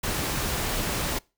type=noise; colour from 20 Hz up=pink; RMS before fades=-28 dBFS; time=0.03-1.19 s; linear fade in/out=10 ms; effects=noise-tail reverb RT60 0.3 s tail -25 dB re dry